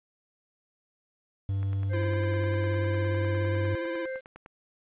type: tone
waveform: triangle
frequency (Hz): 98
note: G2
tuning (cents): 0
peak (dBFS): -24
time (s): 1.49-3.75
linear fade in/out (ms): 0
type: click train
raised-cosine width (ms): 0.5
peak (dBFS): -31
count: 29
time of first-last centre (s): 1.63-4.461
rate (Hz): 9.89
type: harmonic tone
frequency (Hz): 523.3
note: C5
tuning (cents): 0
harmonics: 1 / 3 / 4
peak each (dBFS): -32 / -41 / -44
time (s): 1.89-4.21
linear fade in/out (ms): 50
type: tone with vibrato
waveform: square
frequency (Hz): 336.6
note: E4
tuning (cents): +36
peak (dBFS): -34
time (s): 1.93-4.06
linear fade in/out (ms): 10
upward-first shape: sine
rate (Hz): 17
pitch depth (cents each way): 41
effects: resampled to 8000 Hz + 10-bit